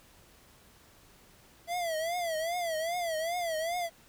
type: tone with vibrato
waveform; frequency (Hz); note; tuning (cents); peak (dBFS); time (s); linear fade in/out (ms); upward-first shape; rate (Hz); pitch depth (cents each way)
square; 669; E5; +25; -31; 1.67-3.9; 50; triangle; 2.5; 140
effects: pink hiss -59 dBFS RMS until 4.08 s